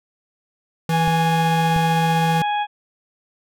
harmonic tone, 830.6 Hz, G#5, in tune, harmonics 1 / 2 / 3 / 4, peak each -19 / -30 / -33 / -33 dBFS, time 0.89-2.67 s, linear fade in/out 50 ms
square tone, 163 Hz, E3, 19 cents flat, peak -19 dBFS, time 0.89-2.42 s, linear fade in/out 2 ms
clicks, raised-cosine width 5 ms, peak -16 dBFS, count 2, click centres 1.078 / 1.763 s
effects none

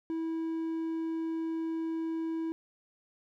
triangle tone, 325.6 Hz, E4, 21 cents flat, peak -29 dBFS, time 0.1-2.52 s, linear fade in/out 0 ms, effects none

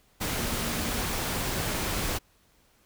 sine tone in noise, 233.1 Hz, A#3, in tune, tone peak -38 dBFS, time 0.38-1.06 s, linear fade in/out 20 ms, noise pink, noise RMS -30 dBFS, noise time 0.2-2.19 s, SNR -11 dB, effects pink hiss -64 dBFS RMS until 2.85 s

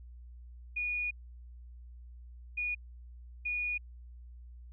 sine tone bursts at uneven times, 2453 Hz, D#7, 25 cents flat, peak -31 dBFS, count 3, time 0.76-1.11 / 2.57-2.75 / 3.45-3.78 s, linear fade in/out 10 ms, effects added 60 Hz sine -47 dBFS peak until 4.72 s

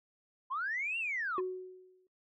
sine linear two-way sweep, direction up then down, 987.8 to 2794 to 987.8 Hz, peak -32 dBFS, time 0.5-1.41 s, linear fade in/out 20 ms, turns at 0.98 s
sine tone with exponential decay, 370 Hz, F#4, in tune, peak -28 dBFS, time 1.38-2.07 s, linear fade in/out 2 ms, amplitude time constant 150 ms
effects noise-tail reverb RT60 0.2 s tail -25 dB re dry + tanh soft clip ceiling -27 dBFS

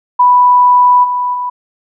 sine tone with level steps, 987.8 Hz, B5, in tune, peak -4 / -12 / -15 dBFS, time 0.19-1.5 s, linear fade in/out 10 ms, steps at 1.03 / 1.33 s, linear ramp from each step 20 ms, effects none

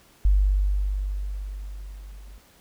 sine tone with level ramp, 49 Hz, G1, in tune, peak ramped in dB -14 to -41 dBFS, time 0.25-2.38 s, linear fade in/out 0 ms, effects pink hiss -56 dBFS RMS until 2.6 s

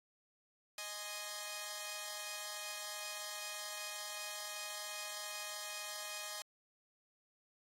5% pulse chord, Ab major, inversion second, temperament equal, 622.3 / 830.6 / 1046.5 Hz, Eb5 / Ab5 / C6, 0 / 0 / 0 cents, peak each -34 / -35 / -39 dBFS, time 0.78-6.42 s, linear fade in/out 2 ms, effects AAC 48 kbps

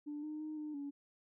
sine tone with pitch steps, 295 / 305.2 / 308.4 / 302.6 / 283.8 Hz, D4 / D#4 / D#4 / D#4 / C#4, +8 / -33 / -15 / -48 / +41 cents, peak -39 dBFS, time 0.06-0.91 s, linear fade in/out 20 ms, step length 170 ms, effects tanh soft clip ceiling -36 dBFS

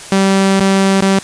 sawtooth tone with dropouts, 193.9 Hz, G3, 19 cents flat, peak -5 dBFS, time 0.12-1.19 s, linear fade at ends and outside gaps 2 ms, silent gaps 0.598-0.606 / 1.007-1.021 s, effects white hiss -31 dBFS RMS until 1.23 s + resampled to 22050 Hz

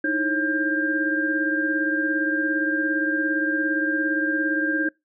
sine tone cluster, 307.3 / 324.7 / 544 / 1596 Hz, D#4 / E4 / C#5 / G6, -21 / -26 / -33 / +31 cents, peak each -25 / -30 / -32 / -23 dBFS, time 0.04-4.89 s, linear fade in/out 5 ms, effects noise-tail reverb RT60 0.2 s tail -24 dB re dry

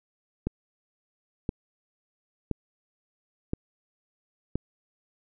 click train, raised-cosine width 3 ms, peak -14 dBFS, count 5, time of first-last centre 0.47-4.556 s, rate 0.979 Hz, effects none

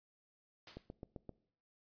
white noise with exponential decay, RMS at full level -47 dBFS, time 0.67-0.93 s, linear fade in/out 2 ms, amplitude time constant 55 ms
click train, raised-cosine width 2 ms, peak -33 dBFS, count 5, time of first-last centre 0.77-1.293 s, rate 7.65 Hz
effects noise-tail reverb RT60 0.6 s tail -21 dB re dry + resampled to 11025 Hz

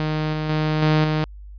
sawtooth tone with level steps, 154.5 Hz, D#3, 12 cents flat, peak -17 / -19 / -15 / -11 / -15 dBFS, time 0-1.24 s, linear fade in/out 0 ms, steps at 0.33 / 0.49 / 0.82 / 1.04 s, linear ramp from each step 5 ms, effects added 50 Hz sine -36 dBFS peak until 1.58 s + resampled to 11025 Hz

